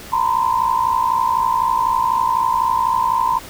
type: tone cluster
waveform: sine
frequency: 918 / 982 / 1034 Hz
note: A#5 / B5 / C6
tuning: -27 / -10 / -21 cents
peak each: -19 dBFS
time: 0.12-3.39 s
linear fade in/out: 10 ms
effects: pink hiss -36 dBFS RMS until 3.49 s